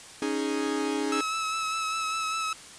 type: chord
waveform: 45% pulse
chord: C# suspended second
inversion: none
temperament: equal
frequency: 277.2 / 311.1 / 415.3 Hz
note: C#4 / D#4 / G#4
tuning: 0 / 0 / 0 cents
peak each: -31 dBFS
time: 0.22-1.21 s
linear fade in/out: 2 ms
type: tone with vibrato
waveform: sawtooth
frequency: 1300 Hz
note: E6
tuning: 24 cents flat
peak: -24 dBFS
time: 1.12-2.53 s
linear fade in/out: 2 ms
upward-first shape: sine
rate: 5 Hz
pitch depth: 22 cents each way
effects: white hiss -46 dBFS RMS until 2.78 s + resampled to 22050 Hz